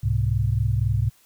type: tone cluster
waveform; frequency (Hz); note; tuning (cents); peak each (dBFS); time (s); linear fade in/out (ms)
sine; 67.2 / 105.3 / 129.2; C2 / G#2 / C3; +47 / +24 / -21; -26 / -21 / -25; 0.03-1.1; 10
effects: white hiss -58 dBFS RMS until 1.25 s